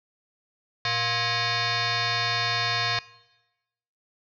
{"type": "tone with frequency modulation", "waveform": "sine", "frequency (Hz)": 1295, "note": "E6", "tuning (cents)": -31, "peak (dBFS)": -23, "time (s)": [0.85, 2.99], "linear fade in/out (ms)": 2, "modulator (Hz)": 590, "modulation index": 6, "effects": ["noise-tail reverb RT60 1.0 s tail -20 dB re dry"]}